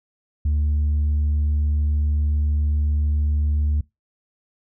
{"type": "tone with tanh clipping", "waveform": "triangle", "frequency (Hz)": 74.4, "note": "D2", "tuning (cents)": 23, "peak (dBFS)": -18, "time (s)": [0.45, 3.81], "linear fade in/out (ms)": 5, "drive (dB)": 7, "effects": ["noise-tail reverb RT60 0.2 s tail -22 dB re dry"]}